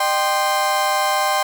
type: chord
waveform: 35% pulse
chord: C minor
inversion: first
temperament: equal with one note detuned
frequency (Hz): 607.3 / 784 / 1046.5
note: Eb5 / G5 / C6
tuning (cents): -42 / 0 / 0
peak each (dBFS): -22 / -18 / -19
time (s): 0-1.43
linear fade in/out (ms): 5
effects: none